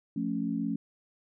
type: chord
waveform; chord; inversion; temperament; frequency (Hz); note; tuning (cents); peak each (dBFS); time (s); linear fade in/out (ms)
sine; F augmented; none; equal; 174.61 / 220 / 277.2; F3 / A3 / C#4; 0 / 0 / 0; -35 / -32 / -32; 0.16-0.76; 5
effects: none